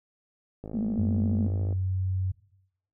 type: click train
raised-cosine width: 2 ms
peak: -25 dBFS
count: 59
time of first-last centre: 0.64-1.726 s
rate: 53.4 Hz
type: tone with vibrato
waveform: sine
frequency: 218.3 Hz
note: A3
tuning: 13 cents flat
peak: -26 dBFS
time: 0.74-1.47 s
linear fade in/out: 2 ms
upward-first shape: sine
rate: 14 Hz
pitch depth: 130 cents each way
type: tone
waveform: sine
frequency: 93.7 Hz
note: F#2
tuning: 22 cents sharp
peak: -25 dBFS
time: 0.98-2.32 s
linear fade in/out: 10 ms
effects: noise-tail reverb RT60 0.8 s tail -20 dB re dry